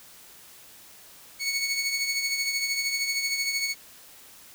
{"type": "tone with tremolo", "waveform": "20% pulse", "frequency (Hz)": 2217, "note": "C#7", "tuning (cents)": 0, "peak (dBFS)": -18, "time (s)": [1.39, 3.75], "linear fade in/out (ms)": 50, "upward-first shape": "triangle", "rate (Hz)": 13, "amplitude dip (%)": 55, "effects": ["white hiss -50 dBFS RMS until 4.54 s"]}